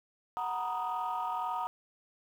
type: chord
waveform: sine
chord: B major seventh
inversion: second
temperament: equal with one note detuned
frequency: 740 / 932.3 / 974.2 / 1244.5 Hz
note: F#5 / A#5 / B5 / D#6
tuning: 0 / 0 / -24 / 0 cents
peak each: -36 / -34 / -40 / -36 dBFS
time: 0.37-1.67 s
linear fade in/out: 0 ms
effects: tanh soft clip ceiling -26 dBFS + 10-bit